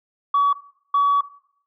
sine tone bursts at uneven times, 1135 Hz, C#6, 41 cents sharp, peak -13 dBFS, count 2, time 0.34-0.53 / 0.94-1.21 s, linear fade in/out 5 ms, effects noise-tail reverb RT60 0.6 s tail -17 dB re dry + tanh soft clip ceiling -11 dBFS

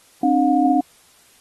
sine tone cluster, 265.6 / 301.1 / 717 Hz, C4 / D4 / F5, +26 / +43 / +45 cents, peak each -18 dBFS, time 0.23-0.81 s, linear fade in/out 5 ms, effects white hiss -53 dBFS RMS until 1.4 s + AAC 32 kbps

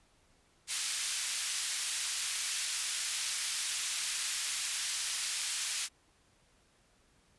white band-pass noise, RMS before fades -35 dBFS, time 0.67-5.89 s, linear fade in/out 50 ms, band 1900 to 10000 Hz, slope 12 dB/octave, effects pink hiss -68 dBFS RMS until 7.38 s + resampled to 24000 Hz

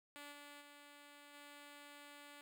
5% pulse tone with level steps, 289.6 Hz, D4, 24 cents flat, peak -40 / -43 / -47 / -44 dBFS, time 0.16-2.41 s, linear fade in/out 0 ms, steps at 0.31 / 0.6 / 1.33 s, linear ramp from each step 20 ms, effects none

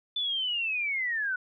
sine linear sweep, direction down, 3520 to 1460 Hz, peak -27 dBFS, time 0.16-1.36 s, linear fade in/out 5 ms, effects none

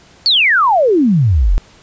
sine exponential sweep, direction down, 4619 to 35.3 Hz, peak -8 dBFS, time 0.26-1.58 s, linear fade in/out 0 ms, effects pink hiss -45 dBFS RMS until 1.82 s + resampled to 16000 Hz

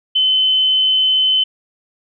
sine tone, 3049 Hz, G7, 49 cents flat, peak -11 dBFS, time 0.15-1.44 s, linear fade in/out 10 ms, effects none

